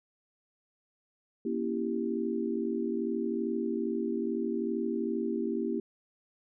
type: chord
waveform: sine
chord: A# diminished seventh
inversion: none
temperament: equal with one note detuned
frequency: 236.5 / 277.2 / 329.6 / 392 Hz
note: A#3 / C#4 / E4 / G4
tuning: +25 / 0 / 0 / 0 cents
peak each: -33 / -38 / -34 / -34 dBFS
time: 1.45-5.8 s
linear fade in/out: 5 ms
effects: none